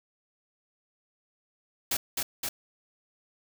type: noise with echo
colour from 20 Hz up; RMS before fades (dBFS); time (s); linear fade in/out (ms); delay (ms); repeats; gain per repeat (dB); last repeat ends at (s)
white; -28; 1.91-1.97; 5; 260; 2; -2; 2.49
effects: none